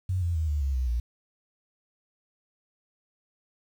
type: tone with pitch steps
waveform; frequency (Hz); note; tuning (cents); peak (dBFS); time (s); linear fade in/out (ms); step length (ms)
sine; 92.5 / 85.81 / 79.6 / 73.84 / 68.5 / 63.55 / 58.95; F#2 / F2 / D#2 / D2 / C#2 / C2 / A#1; 0 / -30 / +40 / +10 / -20 / -50 / +20; -24; 0.09-1; 5; 130
effects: 9-bit